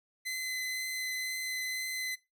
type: tone with vibrato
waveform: sawtooth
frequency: 2037 Hz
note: C7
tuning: 47 cents flat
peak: -30 dBFS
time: 0.25-2.16 s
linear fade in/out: 20 ms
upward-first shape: triangle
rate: 2 Hz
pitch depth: 9 cents each way
effects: noise-tail reverb RT60 0.2 s tail -17 dB re dry